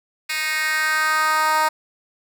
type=tone with high-pass filter sweep; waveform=10% pulse; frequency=311.1 Hz; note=D#4; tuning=in tune; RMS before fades=-20 dBFS; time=0.29-1.69 s; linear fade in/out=10 ms; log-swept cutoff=2500 to 870 Hz; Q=2.5; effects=none